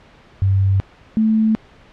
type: tone pair in turn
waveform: sine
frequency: 96.9 / 219.2 Hz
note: G2 / A3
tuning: -20 / -6 cents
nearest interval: octave + major second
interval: 1414 cents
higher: second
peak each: -12 dBFS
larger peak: neither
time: 0.42-0.8 / 1.17-1.55 s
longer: neither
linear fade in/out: 0 ms
effects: pink hiss -47 dBFS RMS until 1.92 s + low-pass 3000 Hz 12 dB/octave